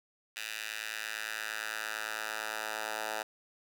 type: tone with high-pass filter sweep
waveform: 10% pulse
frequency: 108.8 Hz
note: A2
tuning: 19 cents flat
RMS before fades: -38 dBFS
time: 0.36-3.23 s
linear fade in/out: 5 ms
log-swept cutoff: 2300 to 870 Hz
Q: 1.7
effects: none